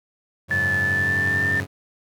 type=chord; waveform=sawtooth; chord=F# suspended second; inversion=none; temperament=equal; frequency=92.5 / 103.83 / 138.59 Hz; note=F#2 / G#2 / C#3; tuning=0 / 0 / 0 cents; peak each=-25 / -28 / -28 dBFS; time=0.48-1.67 s; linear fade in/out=50 ms
type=tone with pitch glide; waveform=sine; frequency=1742 to 1789.9 Hz; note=A6 to A6; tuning=-18 to +29 cents; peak=-19 dBFS; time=0.51-1.6 s; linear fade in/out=0 ms; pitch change=+47 cents; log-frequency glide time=0.82-1.47 s
effects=none